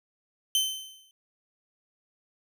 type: tone with exponential decay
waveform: sawtooth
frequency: 3078 Hz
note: G7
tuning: 32 cents flat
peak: -17 dBFS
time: 0.55-1.11 s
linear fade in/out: 1 ms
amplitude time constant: 120 ms
effects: none